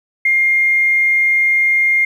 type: tone with tanh clipping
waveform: triangle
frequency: 2120 Hz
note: C7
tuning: 22 cents sharp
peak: -10 dBFS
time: 0.25-2.05 s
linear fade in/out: 5 ms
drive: 2 dB
effects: none